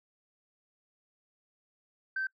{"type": "tone", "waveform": "sine", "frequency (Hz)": 1551, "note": "G6", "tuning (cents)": -19, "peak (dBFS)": -29, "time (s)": [2.16, 2.27], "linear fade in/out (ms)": 5, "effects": ["noise-tail reverb RT60 0.1 s tail -24 dB re dry", "tanh soft clip ceiling -26 dBFS"]}